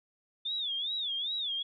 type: tone with vibrato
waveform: sine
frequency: 3520 Hz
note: A7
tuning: in tune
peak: -31 dBFS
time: 0.45-1.63 s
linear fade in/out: 10 ms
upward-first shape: sine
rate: 2.5 Hz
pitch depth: 170 cents each way
effects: none